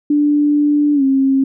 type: tone with pitch glide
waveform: sine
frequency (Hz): 293.7 to 269.3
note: D4 to C#4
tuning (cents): 0 to -50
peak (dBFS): -10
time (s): 0.1-1.44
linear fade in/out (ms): 5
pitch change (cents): -150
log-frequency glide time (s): 0.94-1.03
effects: none